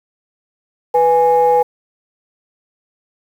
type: tone pair together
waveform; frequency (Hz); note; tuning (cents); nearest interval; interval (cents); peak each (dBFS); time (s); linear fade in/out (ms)
sine; 493.5 / 830.6; B4 / G#5; -1 / 0; major sixth; 901; -11; 0.94-1.63; 10
effects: tanh soft clip ceiling -3 dBFS + 7-bit